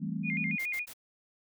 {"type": "chord", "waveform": "sine", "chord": "A minor seventh", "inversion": "second", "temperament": "equal", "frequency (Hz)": [164.81, 196, 220, 261.6], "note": ["E3", "G3", "A3", "C4"], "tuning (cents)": [0, 0, 0, 0], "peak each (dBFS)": [-36, -36, -37, -42], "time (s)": [0, 0.57], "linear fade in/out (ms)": 20}
{"type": "tone with vibrato", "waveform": "sine", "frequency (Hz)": 2276, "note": "C#7", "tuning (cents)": 45, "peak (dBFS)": -31, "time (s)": [0.23, 0.86], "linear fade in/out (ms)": 50, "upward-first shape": "square", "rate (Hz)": 7.1, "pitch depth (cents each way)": 130}
{"type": "noise bursts", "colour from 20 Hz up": "white", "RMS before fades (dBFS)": -46, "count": 3, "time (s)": [0.59, 0.936], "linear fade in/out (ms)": 10, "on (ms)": 68, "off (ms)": 71}
{"effects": []}